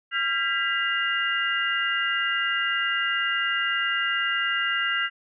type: tone cluster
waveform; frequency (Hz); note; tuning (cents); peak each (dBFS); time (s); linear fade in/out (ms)
sine; 1378 / 1610 / 1980 / 2817; F6 / G6 / B6 / F7; -24 / +46 / +4 / +14; -28; 0.11-5.1; 50
effects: none